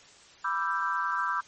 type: chord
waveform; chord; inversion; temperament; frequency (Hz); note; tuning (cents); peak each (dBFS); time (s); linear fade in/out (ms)
sine; E minor seventh; second; equal with one note detuned; 987.8 / 1174.7 / 1339.2 / 1568; B5 / D6 / E6 / G6; 0 / 0 / +27 / 0; -32; 0.44-1.41; 10
effects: white hiss -54 dBFS RMS until 1.47 s + MP3 32 kbps